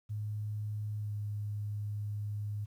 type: tone with pitch glide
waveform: sine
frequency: 105.6 to 104.09 Hz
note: G#2 to G#2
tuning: +29 to +4 cents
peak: -34 dBFS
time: 0.09-2.66 s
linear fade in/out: 20 ms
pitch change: -25 cents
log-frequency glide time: 0.99-1.12 s
effects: 11-bit